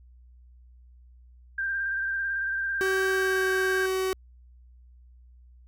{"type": "tone with vibrato", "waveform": "sine", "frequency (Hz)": 1582, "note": "G6", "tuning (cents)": 15, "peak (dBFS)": -26, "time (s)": [1.58, 3.86], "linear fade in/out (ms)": 5, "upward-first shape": "square", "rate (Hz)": 18, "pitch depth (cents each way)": 22}
{"type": "tone with pitch glide", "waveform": "45% pulse", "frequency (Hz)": [381.2, 377.3], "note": ["G4", "F#4"], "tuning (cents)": [-48, 34], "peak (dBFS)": -25, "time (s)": [2.81, 4.13], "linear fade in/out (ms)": 0, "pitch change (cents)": -18, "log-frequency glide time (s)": [3.04, 3.52]}
{"effects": ["added 61 Hz sine -50 dBFS peak until 5.67 s"]}